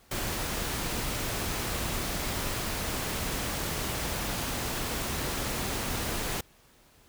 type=noise; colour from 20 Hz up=pink; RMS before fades=-32 dBFS; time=0.11-6.41 s; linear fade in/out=5 ms; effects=pink hiss -60 dBFS RMS until 7.08 s